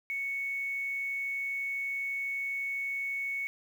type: tone with quantisation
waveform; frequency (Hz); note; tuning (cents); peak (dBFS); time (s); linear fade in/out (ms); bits
sine; 2217; C#7; 0; -31; 0.1-3.47; 0; 9
effects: none